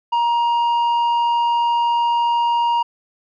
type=tone with tanh clipping; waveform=triangle; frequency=943 Hz; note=A#5; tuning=20 cents sharp; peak=-16 dBFS; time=0.12-2.83 s; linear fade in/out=10 ms; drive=10 dB; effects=none